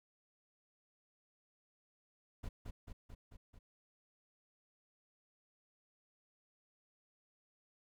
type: noise with echo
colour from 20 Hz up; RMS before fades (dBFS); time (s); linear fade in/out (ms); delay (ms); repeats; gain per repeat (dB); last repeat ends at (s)
brown; -42; 2.43-2.49; 10; 220; 5; -3; 3.59
effects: none